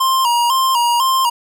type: tone with vibrato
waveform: square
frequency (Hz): 1000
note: B5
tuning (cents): +21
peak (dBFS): -13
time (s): 0-1.3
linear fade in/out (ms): 10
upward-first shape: square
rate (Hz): 2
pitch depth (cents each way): 88
effects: none